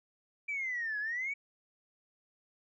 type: exponential two-way sweep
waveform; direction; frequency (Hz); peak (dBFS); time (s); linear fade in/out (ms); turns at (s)
sine; down then up; 2349 to 1661.2 to 2292; -32; 0.48-1.34; 10; 0.99
effects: tanh soft clip ceiling -28 dBFS